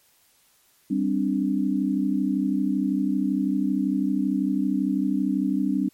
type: chord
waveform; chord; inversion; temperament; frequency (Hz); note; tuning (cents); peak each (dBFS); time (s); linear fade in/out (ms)
sine; G suspended fourth; none; just; 196 / 261.3 / 294; G3 / C4 / D4; 0 / -2 / +2; -25; 0.9-5.89; 10
effects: white hiss -61 dBFS RMS until 5.93 s + MP3 64 kbps